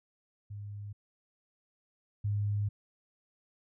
sine tone pair in turn, 102.5 / 102.93 Hz, G#2 / G#2, -22 / -15 cents, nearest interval unison, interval 7 cents, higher second, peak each -39 / -28 dBFS, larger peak second, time 0.5-0.93 / 2.24-2.69 s, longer second, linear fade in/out 10 ms, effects none

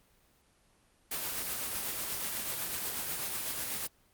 white noise with tremolo, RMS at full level -34 dBFS, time 1.11-3.87 s, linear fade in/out 5 ms, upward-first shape triangle, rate 8.1 Hz, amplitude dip 35%, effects pink hiss -67 dBFS RMS until 4.13 s + Opus 24 kbps

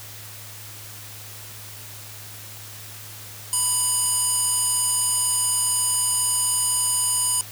square tone with band-pass filter, 987.8 Hz, B5, in tune, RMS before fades -22 dBFS, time 3.53-7.41 s, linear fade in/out 0 ms, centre 9600 Hz, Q 4.9, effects added 105 Hz sine -43 dBFS peak until 7.51 s + white hiss -40 dBFS RMS until 7.51 s

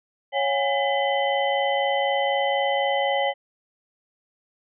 sine tone cluster, 555 / 715 / 819 / 2013 / 3060 Hz, C#5 / F5 / G#5 / B6 / G7, +2 / +41 / -24 / +33 / -42 cents, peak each -24 / -29 / -25 / -28 / -31 dBFS, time 0.32-3.34 s, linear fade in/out 50 ms, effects none

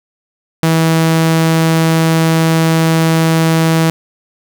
sawtooth tone, 162.4 Hz, E3, 26 cents flat, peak -5 dBFS, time 0.63-3.9 s, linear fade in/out 0 ms, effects none

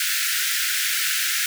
pink high-pass noise, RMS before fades -23 dBFS, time 0-1.46 s, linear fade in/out 2 ms, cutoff 1400 Hz, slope 96 dB/octave, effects none

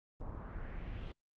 brown noise with low-pass filter sweep, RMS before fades -43 dBFS, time 0.2-1.12 s, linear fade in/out 2 ms, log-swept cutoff 960 to 3400 Hz, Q 2.2, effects Opus 24 kbps

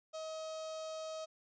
sawtooth tone with notch filter, 634 Hz, D#5, 32 cents sharp, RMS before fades -43 dBFS, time 0.13-1.26 s, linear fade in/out 20 ms, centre 2000 Hz, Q 0.86, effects resampled to 16000 Hz

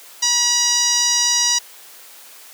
5% pulse tone with low-pass filter, 964 Hz, B5, 42 cents flat, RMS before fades -17 dBFS, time 0.22-1.59 s, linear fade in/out 10 ms, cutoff 5600 Hz, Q 4.8, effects white hiss -42 dBFS RMS until 2.53 s + high-pass 400 Hz 12 dB/octave

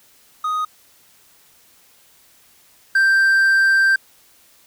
triangle tone pair in turn, 1247 / 1571.1 Hz, D#6 / G6, +3 / +3 cents, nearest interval major third, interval 400 cents, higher second, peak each -17 / -10 dBFS, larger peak second, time 0.44-0.65 / 2.95-3.96 s, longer second, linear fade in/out 5 ms, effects white hiss -53 dBFS RMS until 4.66 s

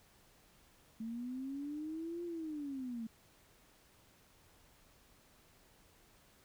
sine linear two-way sweep, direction up then down, 220 to 349.2 to 220 Hz, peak -39 dBFS, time 1-3.07 s, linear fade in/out 5 ms, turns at 2.24 s, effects pink hiss -66 dBFS RMS until 6.44 s

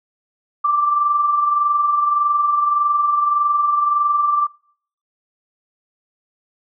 sine tone with amplitude modulation, 1174.7 Hz, D6, in tune, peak -12 dBFS, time 0.64-4.47 s, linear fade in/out 10 ms, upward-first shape sine, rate 21.7 Hz, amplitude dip 45%, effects noise-tail reverb RT60 0.6 s tail -24 dB re dry

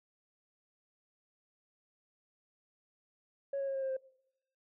sine tone with pitch steps, 554.4 / 548.7 / 543 / 537.4 / 531.8 / 526.3 Hz, C#5 / C#5 / C#5 / C5 / C5 / C5, 0 / -18 / -36 / +46 / +28 / +10 cents, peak -31 dBFS, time 3.53-3.968 s, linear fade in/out 5 ms, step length 73 ms, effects noise-tail reverb RT60 0.8 s tail -24 dB re dry + tanh soft clip ceiling -30 dBFS

